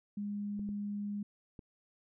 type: tone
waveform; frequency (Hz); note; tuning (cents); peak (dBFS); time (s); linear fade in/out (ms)
sine; 204.8; G#3; -24; -35; 0.17-1.23; 5
type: clicks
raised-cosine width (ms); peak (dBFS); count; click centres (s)
3; -35 / -35 / -35; 3; 0.594 / 0.69 / 1.592
effects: none